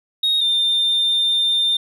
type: tone pair in turn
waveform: sine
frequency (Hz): 3748 / 3605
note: A#7 / A7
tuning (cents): +9 / +41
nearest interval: minor second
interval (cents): 68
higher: first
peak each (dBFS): -13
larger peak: neither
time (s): 0.23-0.41 / 0.41-1.77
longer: second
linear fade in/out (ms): 5
effects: tanh soft clip ceiling -13 dBFS